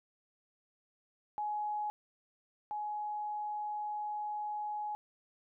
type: tone pair in turn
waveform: sine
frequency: 840 / 840 Hz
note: G#5 / G#5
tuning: +19 / +19 cents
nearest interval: unison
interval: 0 cents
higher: neither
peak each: -33 / -35 dBFS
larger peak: first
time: 1.38-1.9 / 2.71-4.95 s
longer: second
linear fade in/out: 0 ms
effects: none